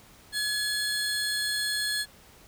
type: tone pair together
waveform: 30% pulse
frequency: 1692 / 4259 Hz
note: G#6 / C8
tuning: +32 / +30 cents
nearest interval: octave + major third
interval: 1598 cents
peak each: -27 dBFS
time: 0.32-2.06 s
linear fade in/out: 50 ms
effects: pink hiss -54 dBFS RMS until 2.47 s